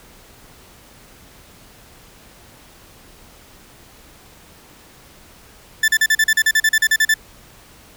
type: tone bursts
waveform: 40% pulse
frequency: 1760 Hz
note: A6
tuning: in tune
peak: -11 dBFS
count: 15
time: 5.83-7.141 s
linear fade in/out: 5 ms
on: 51 ms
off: 39 ms
effects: pink hiss -46 dBFS RMS until 7.96 s